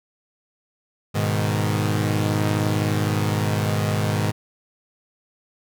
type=chord; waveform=sawtooth; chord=G# minor; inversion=none; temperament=equal; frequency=103.83 / 123.47 / 155.56 Hz; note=G#2 / B2 / D#3; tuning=0 / 0 / 0 cents; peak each=-18 / -23 / -21 dBFS; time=1.14-4.32 s; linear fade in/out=20 ms; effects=none